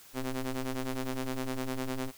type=ring-modulated tone; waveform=sawtooth; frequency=129.1 Hz; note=C3; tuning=23 cents flat; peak=-25 dBFS; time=0.13-2.12 s; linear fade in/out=50 ms; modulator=134 Hz; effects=white hiss -54 dBFS RMS until 2.17 s